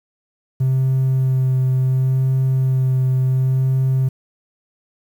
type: tone with vibrato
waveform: triangle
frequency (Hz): 130.81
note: C3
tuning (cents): 0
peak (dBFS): -11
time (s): 0.6-4.09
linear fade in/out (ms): 10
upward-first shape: sine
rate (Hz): 0.7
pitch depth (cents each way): 14
effects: tanh soft clip ceiling -9 dBFS + 8-bit